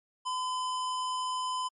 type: tone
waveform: square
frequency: 1015 Hz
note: B5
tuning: 47 cents sharp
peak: -31 dBFS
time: 0.25-1.69 s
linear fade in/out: 20 ms
effects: MP3 48 kbps